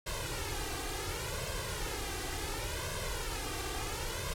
pink noise with flanger, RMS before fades -37 dBFS, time 0.06-4.34 s, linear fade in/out 10 ms, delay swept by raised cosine 1.9 to 2.56 ms, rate 0.7 Hz, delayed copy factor +0.85, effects low-pass 12000 Hz 12 dB/octave

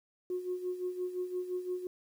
sine tone with tremolo, 362.9 Hz, F#4, 34 cents flat, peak -30 dBFS, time 0.3-1.87 s, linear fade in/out 2 ms, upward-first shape sine, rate 5.8 Hz, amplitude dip 70%, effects tanh soft clip ceiling -26 dBFS + 10-bit

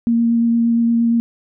sine tone with vibrato, 232.6 Hz, A#3, 4 cents flat, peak -12 dBFS, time 0.07-1.2 s, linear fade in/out 0 ms, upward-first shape sine, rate 8.6 Hz, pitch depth 10 cents each way, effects none

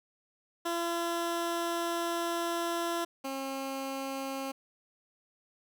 15% pulse tone pair in turn, 340 / 269.9 Hz, F4 / C#4, -46 / -46 cents, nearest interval major third, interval 400 cents, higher first, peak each -24 / -28 dBFS, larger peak first, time 0.65-3.05 / 3.24-4.52 s, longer first, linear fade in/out 10 ms, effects none

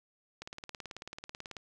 click train, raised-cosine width 0.2 ms, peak -25 dBFS, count 22, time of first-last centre 0.42-1.568 s, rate 18.3 Hz, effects none

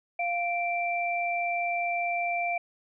sine tone pair together, 697.2 / 2349 Hz, F5 / D7, -3 / 0 cents, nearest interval octave + major sixth, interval 2103 cents, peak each -28 / -30 dBFS, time 0.19-2.58 s, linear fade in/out 5 ms, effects none

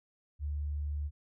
sine tone, 73.4 Hz, D2, in tune, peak -32 dBFS, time 0.39-1.11 s, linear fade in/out 50 ms, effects none

